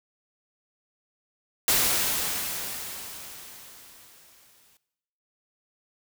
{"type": "noise with exponential decay", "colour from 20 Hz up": "white", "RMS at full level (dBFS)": -21, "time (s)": [1.68, 4.77], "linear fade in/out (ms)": 1, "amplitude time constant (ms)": 670, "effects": ["noise-tail reverb RT60 0.9 s tail -18 dB re dry"]}